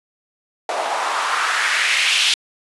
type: noise with band-pass filter sweep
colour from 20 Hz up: white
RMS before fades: -19 dBFS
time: 0.69-2.34 s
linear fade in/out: 2 ms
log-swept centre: 650 to 3300 Hz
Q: 2.3
effects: high-pass 400 Hz 12 dB/octave + resampled to 24000 Hz